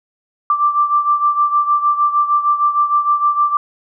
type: beating tone pair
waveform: sine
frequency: 1174.7 / 1181.2 Hz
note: D6 / D6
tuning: 0 / +10 cents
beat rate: 6.5 Hz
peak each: -13 / -18 dBFS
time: 0.5-3.57 s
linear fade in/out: 2 ms
effects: none